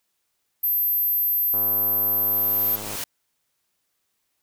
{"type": "tone", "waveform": "sine", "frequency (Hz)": 12320, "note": "G9", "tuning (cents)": -31, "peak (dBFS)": -19, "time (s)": [0.63, 2.76], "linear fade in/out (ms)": 10}
{"type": "click train", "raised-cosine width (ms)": 1, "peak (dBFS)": -23, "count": 148, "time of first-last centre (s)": [1.54, 2.953], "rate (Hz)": 104}
{"type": "noise with exponential growth", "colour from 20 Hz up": "white", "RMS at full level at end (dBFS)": -29, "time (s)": [1.56, 3.04], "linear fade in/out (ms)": 2, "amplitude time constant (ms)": 320}
{"effects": ["white hiss -74 dBFS RMS until 4.42 s"]}